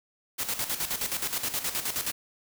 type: noise with tremolo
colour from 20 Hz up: white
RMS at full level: -29 dBFS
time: 0.38-2.12 s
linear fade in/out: 20 ms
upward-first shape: square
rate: 9.5 Hz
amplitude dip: 65%
effects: none